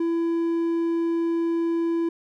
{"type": "tone with hard clipping", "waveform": "triangle", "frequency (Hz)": 334.4, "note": "E4", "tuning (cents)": 25, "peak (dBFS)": -22, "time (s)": [0, 2.09], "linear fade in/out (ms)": 5, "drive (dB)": 6, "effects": []}